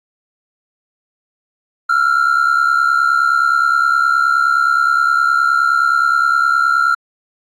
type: ring-modulated tone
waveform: triangle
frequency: 1375 Hz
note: F6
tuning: 27 cents flat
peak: -5 dBFS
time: 1.89-6.95 s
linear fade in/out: 10 ms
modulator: 34.8 Hz
effects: tanh soft clip ceiling -4 dBFS + AAC 64 kbps